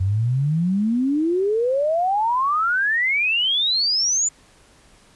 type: exponential sweep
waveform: sine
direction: up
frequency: 91 to 7140 Hz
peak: -17 dBFS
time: 0-4.29 s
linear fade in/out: 10 ms
effects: pink hiss -53 dBFS RMS until 5.15 s + resampled to 24000 Hz